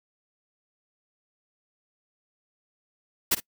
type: noise with echo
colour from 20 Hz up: white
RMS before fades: -21 dBFS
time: 3.31-3.35 s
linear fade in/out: 10 ms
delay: 53 ms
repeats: 1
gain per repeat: -14 dB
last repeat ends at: 3.403 s
effects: noise-tail reverb RT60 0.1 s tail -23 dB re dry